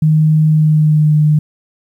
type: tone with pitch glide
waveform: sine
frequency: 155.4 to 151.68 Hz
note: D#3 to D#3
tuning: -2 to -44 cents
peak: -7 dBFS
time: 0.02-1.39 s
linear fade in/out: 5 ms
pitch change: -42 cents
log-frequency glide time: 0.48-1.15 s
effects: 8-bit